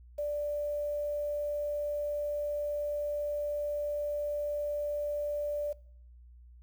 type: tone with quantisation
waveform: sine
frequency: 587.3 Hz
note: D5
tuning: in tune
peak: -30 dBFS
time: 0.18-5.73 s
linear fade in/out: 10 ms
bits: 9
effects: noise-tail reverb RT60 0.6 s tail -22 dB re dry + added 60 Hz sine -51 dBFS peak until 6.62 s